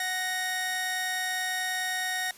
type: tone pair together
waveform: sawtooth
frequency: 740 / 1864.7 Hz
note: F#5 / A#6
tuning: 0 / 0 cents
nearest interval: octave + major third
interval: 1600 cents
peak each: -30 / -26 dBFS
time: 0-2.31 s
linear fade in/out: 2 ms
effects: white hiss -51 dBFS RMS until 2.37 s + resampled to 32000 Hz